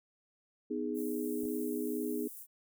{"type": "chord", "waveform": "sine", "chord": "G# minor", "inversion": "first", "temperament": "just", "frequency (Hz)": [249.2, 311.5, 415.3], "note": ["B3", "D#4", "G#4"], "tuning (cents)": [16, 2, 0], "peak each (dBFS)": -37, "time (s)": [0.7, 2.28], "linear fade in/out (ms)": 10}
{"type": "high-pass noise", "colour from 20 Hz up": "white", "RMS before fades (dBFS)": -48, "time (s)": [0.94, 2.47], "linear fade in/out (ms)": 50, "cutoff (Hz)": 9000, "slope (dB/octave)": 24}
{"type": "clicks", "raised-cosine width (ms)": 2, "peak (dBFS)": -38, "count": 2, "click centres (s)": [1.434, 1.454]}
{"effects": []}